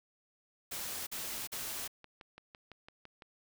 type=noise bursts; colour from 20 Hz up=white; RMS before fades=-40 dBFS; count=3; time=0.71-1.878 s; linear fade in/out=10 ms; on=360 ms; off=44 ms
type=click train; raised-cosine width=0.3 ms; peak=-34 dBFS; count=12; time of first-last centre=1.37-3.222 s; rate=5.94 Hz
effects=none